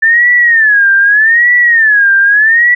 sine tone with vibrato, 1760 Hz, A6, in tune, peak -4 dBFS, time 0.02-2.75 s, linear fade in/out 10 ms, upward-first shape sine, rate 0.82 Hz, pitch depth 180 cents each way, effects none

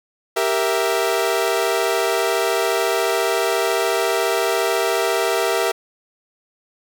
sawtooth chord, E diminished, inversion first, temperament equal, 392 / 466.2 / 659.3 Hz, G4 / Bb4 / E5, 0 / 0 / 0 cents, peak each -18 dBFS, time 0.36-5.72 s, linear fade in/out 10 ms, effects none

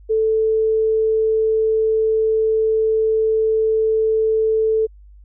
sine tone, 440 Hz, A4, in tune, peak -14 dBFS, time 0.09-4.87 s, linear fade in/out 20 ms, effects added 50 Hz sine -41 dBFS peak until 5.24 s

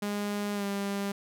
sawtooth tone with pitch glide, 205.2 to 199.7 Hz, G#3 to G3, -21 to +32 cents, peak -26 dBFS, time 0.02-1.12 s, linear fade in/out 5 ms, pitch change -47 cents, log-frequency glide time 0.54-0.64 s, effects none

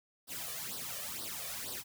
white noise with flanger, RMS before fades -41 dBFS, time 0.27-1.84 s, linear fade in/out 50 ms, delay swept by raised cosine 0.21 to 1.71 ms, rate 2.1 Hz, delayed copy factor +0.8, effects high-pass 60 Hz 12 dB/octave

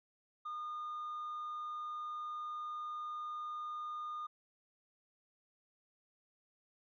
triangle tone with tanh clipping, 1220 Hz, D#6, 34 cents flat, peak -40 dBFS, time 0.45-4.27 s, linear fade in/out 10 ms, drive 6 dB, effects none

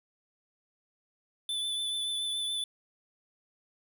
square tone with vibrato, 3500 Hz, A7, 10 cents flat, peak -31 dBFS, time 1.49-2.64 s, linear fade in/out 2 ms, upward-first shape triangle, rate 7 Hz, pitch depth 23 cents each way, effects none

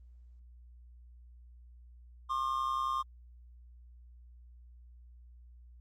triangle tone pair together, 1069.1 / 1200 Hz, C6 / D6, +37 / +37 cents, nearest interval major second, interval 200 cents, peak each -31 / -32 dBFS, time 2.29-3.03 s, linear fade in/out 20 ms, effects added 60 Hz sine -52 dBFS peak until 5.8 s + Opus 32 kbps

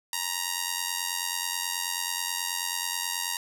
5% pulse tone with amplitude modulation, 940 Hz, A#5, 14 cents sharp, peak -13 dBFS, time 0.13-3.37 s, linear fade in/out 2 ms, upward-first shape sine, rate 89.3 Hz, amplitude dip 75%, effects none

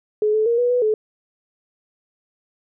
sine tone with pitch steps, 424.7 / 433.8 / 468.6 / 487.2 / 493.3 / 431 Hz, G#4 / A4 / A#4 / B4 / B4 / A4, +39 / -25 / +9 / -24 / -2 / -36 cents, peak -15 dBFS, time 0.22-0.94 s, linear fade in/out 2 ms, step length 120 ms, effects none

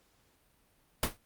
pink noise with exponential decay, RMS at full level -24 dBFS, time 1.03-1.17 s, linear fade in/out 2 ms, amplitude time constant 29 ms, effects pink hiss -69 dBFS RMS until 1.25 s + Opus 48 kbps

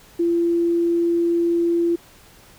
sine tone, 340.6 Hz, F4, 43 cents flat, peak -16 dBFS, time 0.19-1.96 s, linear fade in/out 10 ms, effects pink hiss -49 dBFS RMS until 2.58 s

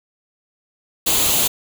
white noise with comb filter, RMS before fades -17 dBFS, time 1.06-1.48 s, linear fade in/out 10 ms, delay 0.28 ms, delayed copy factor +0.55, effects none

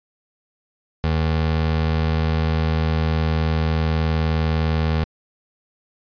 25% pulse tone, 79.7 Hz, D#2, 42 cents sharp, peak -14 dBFS, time 1.04-5.04 s, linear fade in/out 0 ms, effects resampled to 11025 Hz

